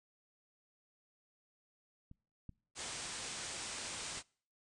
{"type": "clicks", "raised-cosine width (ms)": 5, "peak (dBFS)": [-41, -35, -42], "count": 3, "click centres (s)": [2.114, 2.493, 4.174]}
{"type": "low-pass noise", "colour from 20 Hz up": "white", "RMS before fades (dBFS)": -44, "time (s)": [2.75, 4.23], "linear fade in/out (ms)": 50, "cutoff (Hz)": 9200, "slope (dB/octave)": 96}
{"effects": ["noise-tail reverb RT60 0.5 s tail -26 dB re dry"]}